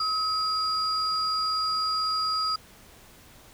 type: tone pair together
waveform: sine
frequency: 1278 / 4822 Hz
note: D#6 / D8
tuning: +46 / +45 cents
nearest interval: octave + major seventh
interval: 2299 cents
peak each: -26 dBFS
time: 0-2.56 s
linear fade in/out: 5 ms
effects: tanh soft clip ceiling -18 dBFS + pink hiss -52 dBFS RMS until 3.53 s